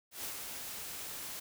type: noise with ADSR envelope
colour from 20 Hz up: white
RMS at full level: -39 dBFS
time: 0.11-1.4 s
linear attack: 140 ms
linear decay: 80 ms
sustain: -4 dB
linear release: 9 ms
effects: none